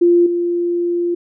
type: tone with level steps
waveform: sine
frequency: 347.1 Hz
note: F4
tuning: 11 cents flat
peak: -8 / -15 dBFS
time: 0.01-1.15 s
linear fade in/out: 10 ms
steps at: 0.26 s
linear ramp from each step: 5 ms
effects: none